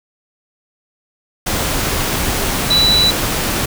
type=tone in noise; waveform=sine; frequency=3954 Hz; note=B7; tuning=1 cent sharp; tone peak=-10 dBFS; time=2.7-3.11 s; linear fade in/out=10 ms; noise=pink; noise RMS=-18 dBFS; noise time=1.46-3.66 s; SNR=+5 dB; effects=none